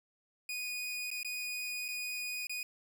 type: tone with dropouts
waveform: sawtooth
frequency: 2474 Hz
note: D#7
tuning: 10 cents flat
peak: -33 dBFS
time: 0.49-2.63 s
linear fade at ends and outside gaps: 2 ms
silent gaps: 1.104-1.113 / 1.231-1.247 / 1.882-1.886 / 2.47-2.495 s
effects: none